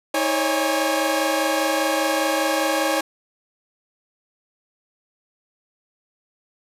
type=tone cluster; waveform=sawtooth; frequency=318.1 / 541 / 566 / 820 Hz; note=D#4 / C#5 / C#5 / G#5; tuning=+38 / -42 / +36 / -22 cents; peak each=-21 dBFS; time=0.14-3.01 s; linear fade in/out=5 ms; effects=resampled to 32000 Hz + 8-bit